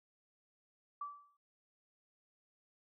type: tone with exponential decay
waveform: sine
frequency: 1158 Hz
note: D6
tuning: 25 cents flat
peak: -37 dBFS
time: 1.01-1.37 s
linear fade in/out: 5 ms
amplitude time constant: 78 ms
effects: none